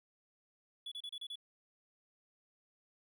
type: tone bursts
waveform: triangle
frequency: 3414 Hz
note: G#7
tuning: 47 cents sharp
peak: -40 dBFS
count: 6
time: 0.86-1.357 s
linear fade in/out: 5 ms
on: 57 ms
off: 31 ms
effects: none